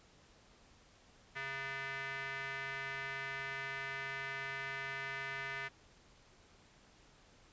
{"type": "tone with band-pass filter", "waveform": "square", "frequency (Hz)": 136.1, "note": "C#3", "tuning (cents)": -31, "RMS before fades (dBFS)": -42, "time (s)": [1.35, 5.69], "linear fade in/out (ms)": 20, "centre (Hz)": 1900, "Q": 3.2, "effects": ["pink hiss -64 dBFS RMS until 7.52 s", "resampled to 16000 Hz"]}